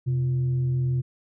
sine tone with frequency modulation, 129.1 Hz, C3, 23 cents flat, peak -21 dBFS, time 0.06-1.02 s, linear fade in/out 20 ms, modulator 216 Hz, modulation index 0.23, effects none

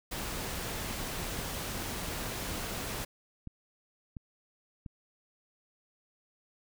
pink noise, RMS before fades -37 dBFS, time 0.11-3.05 s, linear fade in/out 10 ms
click train, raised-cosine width 5 ms, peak -29 dBFS, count 6, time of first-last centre 1.39-4.862 s, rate 1.44 Hz
effects none

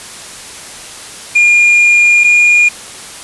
triangle tone pair in turn, 2416 / 2426 Hz, D7 / D#7, +48 / -44 cents, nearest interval unison, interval 8 cents, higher second, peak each -3 dBFS, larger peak neither, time 1.35-2.24 / 2.24-2.69 s, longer first, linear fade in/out 10 ms, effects white hiss -29 dBFS RMS until 3.23 s + resampled to 24000 Hz

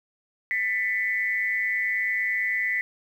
sine tone with amplitude modulation, 1993 Hz, B6, 15 cents sharp, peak -19 dBFS, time 0.51-2.81 s, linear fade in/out 0 ms, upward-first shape sine, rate 209 Hz, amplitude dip 85%, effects 9-bit

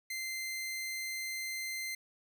sawtooth tone, 2080 Hz, C7, 11 cents flat, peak -33 dBFS, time 0.1-1.95 s, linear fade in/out 5 ms, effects none

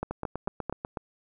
two click trains, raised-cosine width 1 ms, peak -18 / -16 dBFS, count 8 / 4, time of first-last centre 0.11-0.972 / 0.03-0.697 s, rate 8.12 / 4.5 Hz, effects none

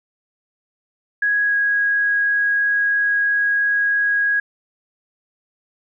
sine tone with pitch glide, 1662 to 1650.5 Hz, G#6 to G#6, +1 to -11 cents, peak -15 dBFS, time 1.22-4.4 s, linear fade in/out 5 ms, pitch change -12 cents, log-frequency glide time 1.45-1.55 s, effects none

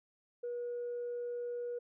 sine tone, 482.3 Hz, B4, 41 cents flat, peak -35 dBFS, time 0.43-1.79 s, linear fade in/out 10 ms, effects tanh soft clip ceiling -33 dBFS

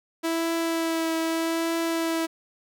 sawtooth tone with vibrato, 328.5 Hz, E4, 6 cents flat, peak -20 dBFS, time 0.23-2.27 s, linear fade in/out 20 ms, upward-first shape triangle, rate 0.81 Hz, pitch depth 19 cents each way, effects none

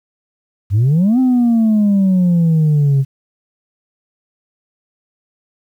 sine exponential two-way sweep, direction up then down, 93.7 to 261.6 to 133.5 Hz, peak -7 dBFS, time 0.7-3.05 s, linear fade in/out 50 ms, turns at 1.19 s, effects tanh soft clip ceiling -8 dBFS + 8-bit

